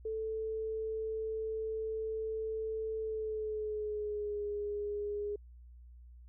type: tone with pitch glide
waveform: sine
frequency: 440 to 412.9 Hz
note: A4 to G#4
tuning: 0 to -10 cents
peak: -34 dBFS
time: 0.05-5.36 s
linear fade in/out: 5 ms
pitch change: -110 cents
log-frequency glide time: 2.99-4.43 s
effects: added 60 Hz sine -51 dBFS peak until 6.28 s